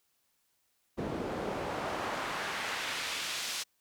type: noise with band-pass filter sweep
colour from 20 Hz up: pink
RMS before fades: -36 dBFS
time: 0.97-3.64 s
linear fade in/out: 20 ms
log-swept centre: 290 to 5100 Hz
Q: 0.81
effects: white hiss -75 dBFS RMS until 3.8 s